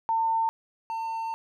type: tone pair in turn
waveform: sine / triangle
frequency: 902 / 902 Hz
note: A5 / A5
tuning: +43 / +43 cents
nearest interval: unison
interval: 0 cents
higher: neither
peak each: -22 / -27 dBFS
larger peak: first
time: 0.09-0.49 / 0.9-1.34 s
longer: second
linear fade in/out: 0 ms
effects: none